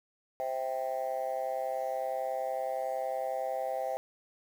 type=chord; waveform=sine; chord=C major; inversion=none; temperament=just; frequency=523.3 / 654.1 / 784.9 Hz; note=C5 / E5 / G5; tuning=0 / -14 / +2 cents; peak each=-34 dBFS; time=0.4-3.97 s; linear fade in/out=0 ms; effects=tanh soft clip ceiling -25 dBFS + 9-bit